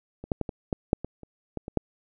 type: clicks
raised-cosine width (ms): 2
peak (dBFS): -25 / -11 / -14 / -19 / -12 / -6 / -19 / -30 / -18 / -22 / -9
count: 11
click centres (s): 0.24 / 0.318 / 0.413 / 0.492 / 0.728 / 0.931 / 1.046 / 1.233 / 1.573 / 1.681 / 1.773
effects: none